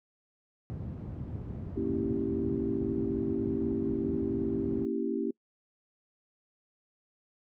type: low-pass noise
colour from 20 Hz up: white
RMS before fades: -36 dBFS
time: 0.7-4.85 s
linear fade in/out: 0 ms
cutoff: 130 Hz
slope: 12 dB/octave
type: chord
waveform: sine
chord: A# diminished seventh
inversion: none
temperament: equal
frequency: 233.1 / 277.2 / 329.6 / 392 Hz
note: A#3 / C#4 / E4 / G4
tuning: 0 / 0 / 0 / 0 cents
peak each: -34 dBFS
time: 1.76-5.31 s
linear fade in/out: 5 ms
effects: noise-tail reverb RT60 0.1 s tail -24 dB re dry + high-pass 80 Hz 12 dB/octave